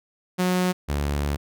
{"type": "tone pair in turn", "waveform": "sawtooth", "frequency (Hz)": [182, 72.04], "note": ["F#3", "D2"], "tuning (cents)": [-28, -33], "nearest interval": "octave + major third", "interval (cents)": 1605, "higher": "first", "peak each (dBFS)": [-16, -19], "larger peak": "first", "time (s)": [[0.38, 0.73], [0.88, 1.37]], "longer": "second", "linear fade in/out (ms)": 20, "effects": []}